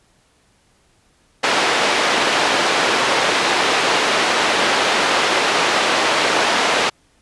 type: band-pass noise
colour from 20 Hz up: pink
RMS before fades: -17 dBFS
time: 1.43-6.9 s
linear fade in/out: 10 ms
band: 460 to 4200 Hz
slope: 12 dB/octave
effects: pink hiss -58 dBFS RMS until 7.21 s + resampled to 24000 Hz